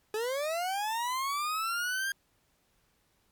40% pulse linear sweep, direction up, 418.1 to 1616 Hz, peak -29 dBFS, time 0.14-2.12 s, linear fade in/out 2 ms, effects pink hiss -71 dBFS RMS until 3.31 s + MP3 96 kbps

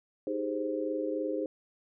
sine chord, Ab major seventh, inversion second, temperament equal, 311.1 / 392 / 415.3 / 523.3 Hz, Eb4 / G4 / Ab4 / C5, 0 / 0 / 0 / 0 cents, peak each -34 / -39 / -36 / -34 dBFS, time 0.27-1.46 s, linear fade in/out 2 ms, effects none

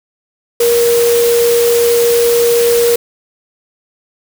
sine tone in noise, 471.9 Hz, A#4, 21 cents sharp, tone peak -8 dBFS, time 0.6-2.96 s, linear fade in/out 5 ms, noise white, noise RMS -19 dBFS, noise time 0.6-2.96 s, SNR +8 dB, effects none

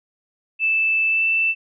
sine tone with pitch glide, 2637 to 2658 Hz, E7 to E7, 0 to +14 cents, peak -16 dBFS, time 0.59-1.55 s, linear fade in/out 50 ms, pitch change +14 cents, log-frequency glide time 1.09-1.25 s, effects none

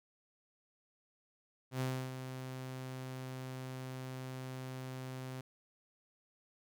sawtooth tone with ADSR envelope, 129.7 Hz, C3, 15 cents flat, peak -29 dBFS, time 1.71-5.41 s, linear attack 96 ms, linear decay 300 ms, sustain -9 dB, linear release 4 ms, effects none

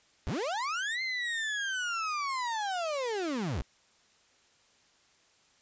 35% pulse linear two-way sweep, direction up then down, 46.25 to 2100 to 46.25 Hz, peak -29 dBFS, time 0.27-3.62 s, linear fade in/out 0 ms, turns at 1.02 s, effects white hiss -65 dBFS RMS until 5.61 s + resampled to 16000 Hz

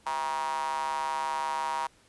square tone with high-pass filter, 72.8 Hz, D2, 15 cents flat, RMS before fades -31 dBFS, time 0.06-1.87 s, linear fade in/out 5 ms, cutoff 930 Hz, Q 7.5, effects pink hiss -61 dBFS RMS until 2.08 s + resampled to 24000 Hz

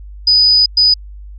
sine tone bursts at uneven times, 4977 Hz, D#8, in tune, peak -6 dBFS, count 2, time 0.27-0.66 / 0.77-0.94 s, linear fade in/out 5 ms, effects added 50 Hz sine -29 dBFS peak until 1.38 s + MP3 32 kbps

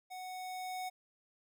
square tone with level ramp, 740 Hz, F#5, in tune, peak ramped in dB -44 to -38 dBFS, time 0.1-0.9 s, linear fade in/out 20 ms, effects none

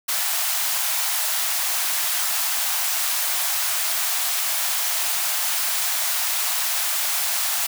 white high-pass noise, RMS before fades -23 dBFS, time 0.08-7.67 s, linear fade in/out 10 ms, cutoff 620 Hz, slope 96 dB/octave, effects none

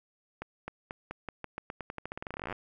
accelerating click train, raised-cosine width 0.5 ms, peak -22 dBFS, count 29, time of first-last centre 0.42-2.526 s, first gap 260 ms, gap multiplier 0.88, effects none

